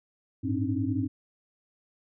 sine tone cluster, 100.8 / 111.4 / 265.6 / 292 / 306.6 Hz, G2 / A2 / C4 / D4 / D#4, +49 / +22 / +26 / -10 / -25 cents, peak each -31 / -34 / -29 / -35 / -35 dBFS, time 0.43-1.08 s, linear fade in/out 20 ms, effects none

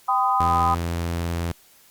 sine chord, G augmented, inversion none, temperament equal with one note detuned, 784 / 1011.4 / 1244.5 Hz, G5 / B5 / D#6, 0 / +41 / 0 cents, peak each -22 dBFS, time 0.08-0.75 s, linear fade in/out 10 ms
sawtooth tone with vibrato, 84.9 Hz, F2, 48 cents flat, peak -20 dBFS, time 0.4-1.52 s, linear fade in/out 5 ms, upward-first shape sine, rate 19 Hz, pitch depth 18 cents each way
effects white hiss -54 dBFS RMS until 1.9 s + Opus 48 kbps

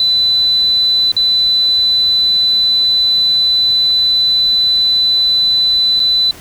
sine tone with dropouts, 4000 Hz, B7, 21 cents sharp, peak -9 dBFS, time 0-6.31 s, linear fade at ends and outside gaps 2 ms, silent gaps 1.118-1.165 / 5.995-6 s, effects pink hiss -36 dBFS RMS until 6.4 s

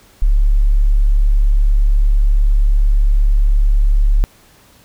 sine tone, 35.64 Hz, C#1, 49 cents sharp, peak -8 dBFS, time 0.22-4.24 s, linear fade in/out 0 ms, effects pink hiss -48 dBFS RMS until 4.84 s

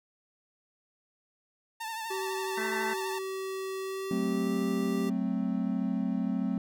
sawtooth tone with vibrato, 894 Hz, A5, 27 cents sharp, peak -31 dBFS, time 1.8-3.19 s, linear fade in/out 10 ms, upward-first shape triangle, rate 12 Hz, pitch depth 55 cents each way
square tone with pitch glide, 382.6 to 391.5 Hz, G4 to G4, -42 to -2 cents, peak -34 dBFS, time 2.1-5.1 s, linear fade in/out 10 ms, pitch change +40 cents, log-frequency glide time 3.81-4.56 s
harmonic tone, 220 Hz, A3, in tune, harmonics 1 / 2 / 3 / 4 / 5 / 6 / 7 / 8 / 9, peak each -39 / -44 / -47 / -40 / -45 / -48 / -37 / -42 / -37 dBFS, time 2.57-2.94 s, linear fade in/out 10 ms
triangle chord, F# diminished, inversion none, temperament equal with one note detuned, 186.71 / 220 / 261.6 Hz, F#3 / A3 / C4, +16 / 0 / 0 cents, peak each -30 dBFS, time 4.11-6.58 s, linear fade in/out 2 ms
effects none

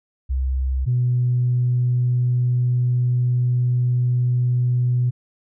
sine tone pair in turn, 65.41 / 123.48 Hz, C2 / B2, 0 / 0 cents, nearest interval major seventh, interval 1100 cents, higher second, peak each -18 / -15 dBFS, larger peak second, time 0.29-0.86 / 0.86-5.11 s, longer second, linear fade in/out 20 ms, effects tanh soft clip ceiling -11 dBFS

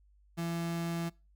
35% pulse tone, 168.4 Hz, E3, 37 cents sharp, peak -31 dBFS, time 0.37-1.1 s, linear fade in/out 20 ms, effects noise-tail reverb RT60 0.3 s tail -24 dB re dry + added 50 Hz sine -61 dBFS peak until 1.35 s

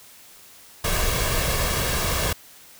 pink noise with comb filter, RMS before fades -23 dBFS, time 0.84-2.33 s, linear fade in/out 5 ms, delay 1.8 ms, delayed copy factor +0.55, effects white hiss -48 dBFS RMS until 2.79 s

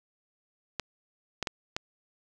clicks, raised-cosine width 0.2 ms, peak -13 dBFS, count 4, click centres 0.797 / 1.427 / 1.472 / 1.765 s, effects none

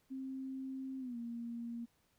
sine tone with pitch glide, 264.8 to 234.6 Hz, C4 to A#3, +21 to +11 cents, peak -40 dBFS, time 0.1-1.86 s, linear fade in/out 20 ms, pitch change -210 cents, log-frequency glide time 0.99-1.17 s, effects pink hiss -75 dBFS RMS until 2.18 s

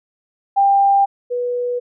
sine tone pair in turn, 794 / 489.2 Hz, G5 / B4, +22 / -16 cents, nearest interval minor sixth, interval 838 cents, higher first, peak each -10 / -18 dBFS, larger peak first, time 0.56-1.06 / 1.3-1.8 s, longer neither, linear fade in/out 20 ms, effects none

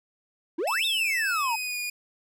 triangle exponential two-way sweep, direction up then down, 293.7 to 3771 to 866 Hz, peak -23 dBFS, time 0.58-1.56 s, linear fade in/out 10 ms, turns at 0.85 s
sawtooth tone with pitch glide, 2637 to 2446 Hz, E7 to D#7, 0 to -30 cents, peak -26 dBFS, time 0.67-1.9 s, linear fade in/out 5 ms, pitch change -130 cents, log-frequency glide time 1.21-1.78 s
effects none

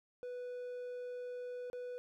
triangle tone with dropouts, 493.9 Hz, B4, in tune, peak -39 dBFS, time 0.23-1.98 s, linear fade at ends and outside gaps 0 ms, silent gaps 1.7-1.731 s, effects none

